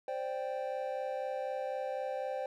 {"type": "chord", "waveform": "triangle", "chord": "C suspended second", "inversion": "none", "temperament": "equal", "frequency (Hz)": [523.3, 587.3, 784], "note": ["C5", "D5", "G5"], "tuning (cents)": [0, 0, 0], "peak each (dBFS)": [-35, -38, -38], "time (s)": [0.08, 2.46], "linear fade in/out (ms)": 2, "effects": []}